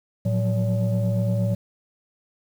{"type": "tone cluster", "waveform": "sine", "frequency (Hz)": [112.2, 176.2, 184.7, 569], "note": ["A2", "F3", "F#3", "C#5"], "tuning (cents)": [34, 16, -3, 45], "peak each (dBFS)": [-20, -29, -25, -29], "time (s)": [0.25, 1.55], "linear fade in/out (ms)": 10, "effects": ["tanh soft clip ceiling -14 dBFS", "8-bit"]}